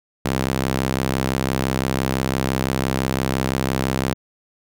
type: tone with high-pass filter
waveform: sawtooth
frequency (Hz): 65.9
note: C2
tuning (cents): +13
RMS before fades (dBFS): -22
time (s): 0.25-4.14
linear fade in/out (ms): 5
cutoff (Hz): 140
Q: 0.75
effects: none